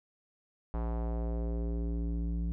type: tone with low-pass filter sweep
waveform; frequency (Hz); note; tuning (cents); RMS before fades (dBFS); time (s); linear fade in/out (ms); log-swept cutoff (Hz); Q
square; 57.5; A#1; -23; -33; 0.74-2.52; 0; 990 to 200; 1.6
effects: none